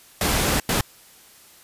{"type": "noise bursts at uneven times", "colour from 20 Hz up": "pink", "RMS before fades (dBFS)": -21, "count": 2, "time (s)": [[0.21, 0.6], [0.69, 0.81]], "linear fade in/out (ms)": 2, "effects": ["white hiss -50 dBFS RMS until 1.63 s", "resampled to 32000 Hz"]}